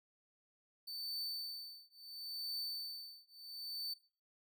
45% pulse tone with tremolo, 4539 Hz, C#8, 40 cents sharp, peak -38 dBFS, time 0.87-3.94 s, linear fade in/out 10 ms, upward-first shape triangle, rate 0.73 Hz, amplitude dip 100%, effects noise-tail reverb RT60 0.4 s tail -19 dB re dry

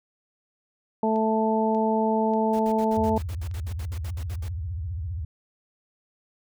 harmonic tone, 220 Hz, A3, in tune, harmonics 1 / 2 / 3 / 4, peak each -24 / -26 / -28 / -26 dBFS, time 1.03-3.18 s, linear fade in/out 2 ms
click train, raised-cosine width 0.2 ms, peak -33 dBFS, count 5, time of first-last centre 1.16-3.513 s, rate 1.7 Hz
pink noise bursts, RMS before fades -44 dBFS, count 16, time 2.53-4.485 s, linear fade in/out 5 ms, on 65 ms, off 61 ms
sine tone with vibrato, 83.5 Hz, E2, 23 cents sharp, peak -28 dBFS, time 2.97-5.25 s, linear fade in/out 5 ms, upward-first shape sine, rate 15 Hz, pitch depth 290 cents each way
effects none

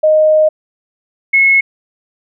sine tone pair in turn, 620 / 2181 Hz, D#5 / C#7, -6 / -29 cents, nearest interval octave + minor seventh, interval 2177 cents, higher second, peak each -6 dBFS, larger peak neither, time 0.03-0.49 / 1.33-1.61 s, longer first, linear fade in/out 10 ms, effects none

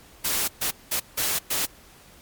white noise bursts at uneven times, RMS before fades -25 dBFS, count 5, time 0.24-0.48 / 0.61-0.71 / 0.91-1 / 1.17-1.39 / 1.5-1.66 s, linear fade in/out 10 ms, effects pink hiss -51 dBFS RMS until 2.21 s + MP3 96 kbps

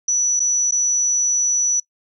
sine tone with dropouts, 5920 Hz, F#8, in tune, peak -15 dBFS, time 0.08-1.8 s, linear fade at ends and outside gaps 5 ms, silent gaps 0.396-0.401 / 0.711-0.721 s, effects noise-tail reverb RT60 0.1 s tail -22 dB re dry

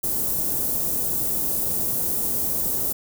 white band-stop noise, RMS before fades -24 dBFS, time 0.03-2.93 s, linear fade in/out 10 ms, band 480 to 12000 Hz, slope 12 dB/octave, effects none

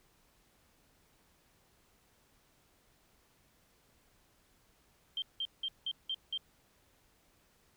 sine tone bursts, 3156 Hz, G7, 11 cents sharp, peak -33 dBFS, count 6, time 5.17-6.376 s, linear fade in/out 2 ms, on 51 ms, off 180 ms, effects pink hiss -69 dBFS RMS until 7.76 s

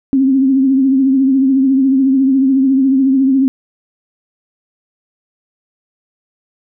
sine tone with vibrato, 267.3 Hz, C4, 37 cents sharp, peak -8 dBFS, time 0.13-3.48 s, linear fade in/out 0 ms, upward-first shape triangle, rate 14 Hz, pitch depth 64 cents each way, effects none

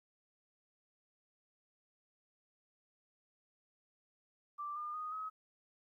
sine tone with pitch steps, 1174.7 / 1207 / 1240.2 / 1274.4 Hz, D6 / D6 / D#6 / D#6, 0 / +47 / -6 / +41 cents, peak -39 dBFS, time 4.58-5.3 s, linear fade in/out 20 ms, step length 180 ms, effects 13-bit

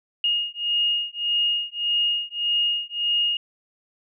sine beating tone pair, 2854 / 2855.7 Hz, F7 / F7, +37 / +38 cents, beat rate 1.7 Hz, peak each -24 dBFS, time 0.24-3.37 s, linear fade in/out 2 ms, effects none

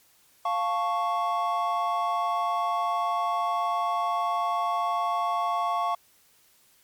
triangle chord, F augmented, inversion none, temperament equal, 698.5 / 880 / 1108.7 Hz, F5 / A5 / C#6, 0 / 0 / 0 cents, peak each -26 / -30 / -25 dBFS, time 0.45-5.95 s, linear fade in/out 5 ms, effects white hiss -61 dBFS RMS until 6.83 s + MP3 96 kbps

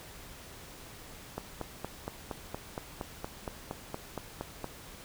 click train, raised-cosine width 1 ms, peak -21 dBFS, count 15, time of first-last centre 1.38-4.643 s, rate 4.29 Hz, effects pink hiss -49 dBFS RMS until 5.04 s

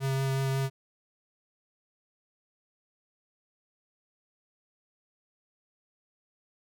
square tone with vibrato, 134.8 Hz, C#3, 48 cents flat, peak -27 dBFS, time 0-0.7 s, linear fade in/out 50 ms, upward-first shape triangle, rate 5.5 Hz, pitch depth 12 cents each way, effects none

